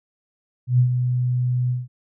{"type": "tone with ADSR envelope", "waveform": "sine", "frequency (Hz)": 124.6, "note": "B2", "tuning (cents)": 16, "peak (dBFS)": -11, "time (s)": [0.67, 1.88], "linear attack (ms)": 120, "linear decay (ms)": 92, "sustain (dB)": -7, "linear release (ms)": 180, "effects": []}